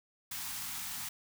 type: band-stop noise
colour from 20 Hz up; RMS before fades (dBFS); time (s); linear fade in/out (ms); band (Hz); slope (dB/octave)
white; -40; 0.31-1.09; 5; 270 to 760; 48
effects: none